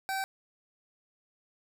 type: tone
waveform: 25% pulse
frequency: 772 Hz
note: G5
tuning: 27 cents flat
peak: -27 dBFS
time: 0.09-0.24 s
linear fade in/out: 0 ms
effects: none